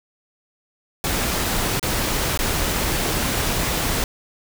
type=noise with dropouts; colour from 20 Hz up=pink; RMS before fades=-22 dBFS; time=1.04-4.04 s; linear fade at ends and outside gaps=1 ms; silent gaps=1.796-1.828 / 2.375-2.39 s; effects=none